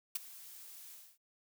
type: noise with ADSR envelope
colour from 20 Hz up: blue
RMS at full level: -33 dBFS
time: 0.15-1.18 s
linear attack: 7 ms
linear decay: 18 ms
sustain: -19 dB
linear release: 250 ms
effects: none